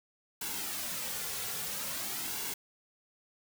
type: noise with flanger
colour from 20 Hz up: white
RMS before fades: -37 dBFS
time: 0.41-2.54 s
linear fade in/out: 5 ms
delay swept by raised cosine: 1.6 to 3.3 ms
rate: 0.5 Hz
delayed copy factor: -0.55
effects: none